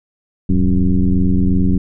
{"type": "tone with frequency modulation", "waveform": "sine", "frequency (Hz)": 100, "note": "G2", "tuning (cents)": 35, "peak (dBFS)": -10, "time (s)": [0.49, 1.78], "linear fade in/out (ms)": 5, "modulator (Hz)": 88.6, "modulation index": 1.9, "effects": []}